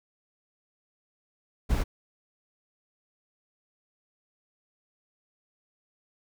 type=noise; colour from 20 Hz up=brown; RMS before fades=-25 dBFS; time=1.69-1.84 s; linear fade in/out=20 ms; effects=none